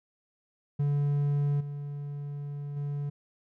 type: tone with level steps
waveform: triangle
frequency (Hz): 143.9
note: D3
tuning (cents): -35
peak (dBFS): -22 / -32 / -28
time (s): 0.79-3.1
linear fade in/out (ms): 10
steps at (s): 1.6 / 2.76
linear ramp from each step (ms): 10
effects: none